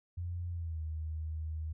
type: tone with pitch glide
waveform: sine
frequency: 87.31 to 78.69 Hz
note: F2 to D#2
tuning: 0 to +20 cents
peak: -35 dBFS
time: 0.17-1.73 s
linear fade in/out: 10 ms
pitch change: -180 cents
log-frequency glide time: 0.5-0.81 s
effects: none